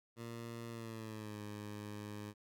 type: tone with pitch glide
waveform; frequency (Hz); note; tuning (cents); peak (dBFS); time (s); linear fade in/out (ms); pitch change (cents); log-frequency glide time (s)
15% pulse; 116.54 to 104.43; A#2 to G#2; 0 to +10; -38; 0.16-2.34; 50; -190; 0.69-1.41
effects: none